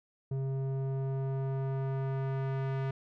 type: tone with low-pass filter sweep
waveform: square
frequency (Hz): 134.5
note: C3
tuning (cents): +48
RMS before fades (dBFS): -33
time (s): 0.31-2.91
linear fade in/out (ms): 5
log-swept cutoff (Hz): 420 to 2100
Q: 0.75
effects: none